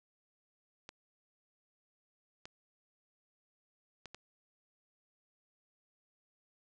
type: clicks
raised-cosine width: 0.2 ms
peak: -29 dBFS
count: 4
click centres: 0.891 / 2.455 / 4.057 / 4.146 s
effects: resampled to 22050 Hz